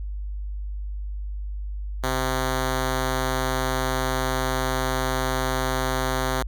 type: tone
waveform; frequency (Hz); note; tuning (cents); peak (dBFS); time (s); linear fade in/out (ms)
5% pulse; 130; C3; -11; -12; 2.03-6.43; 10
effects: added 50 Hz sine -28 dBFS peak until 6.47 s